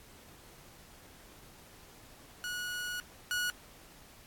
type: tone pair in turn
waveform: sawtooth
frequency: 1459 / 1459 Hz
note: F#6 / F#6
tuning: -25 / -25 cents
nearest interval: unison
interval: 0 cents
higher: neither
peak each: -32 / -27 dBFS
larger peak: second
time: 2.44-3 / 3.31-3.5 s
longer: first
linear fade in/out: 0 ms
effects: pink hiss -56 dBFS RMS until 4.26 s + AAC 64 kbps